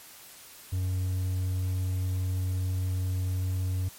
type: tone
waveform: triangle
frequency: 92.5 Hz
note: F#2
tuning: in tune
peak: -24 dBFS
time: 0.72-3.89 s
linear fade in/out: 10 ms
effects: white hiss -49 dBFS RMS until 3.98 s + MP3 64 kbps